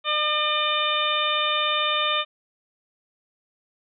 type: harmonic tone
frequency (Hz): 603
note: D5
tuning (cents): +46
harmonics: 1 / 2 / 3 / 4 / 5 / 6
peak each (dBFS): -30 / -25 / -33 / -29 / -28 / -26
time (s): 0.04-2.25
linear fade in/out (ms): 50
effects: none